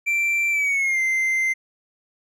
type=tone with pitch glide; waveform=triangle; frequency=2349 to 2081 Hz; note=D7 to C7; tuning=0 to -10 cents; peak=-17 dBFS; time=0.06-1.54 s; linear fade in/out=20 ms; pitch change=-210 cents; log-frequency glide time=0.51-1.01 s; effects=none